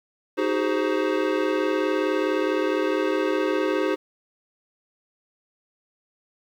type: chord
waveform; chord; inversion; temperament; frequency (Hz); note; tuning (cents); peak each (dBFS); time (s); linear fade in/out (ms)
square; Ab dominant seventh; second; equal with one note detuned; 311.1 / 375.8 / 415.3 / 523.3; Eb4 / Gb4 / Ab4 / C5; 0 / +27 / 0 / 0; -27 / -27 / -28 / -28; 0.37-3.96; 20
effects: low-pass 3000 Hz 12 dB/octave + 9-bit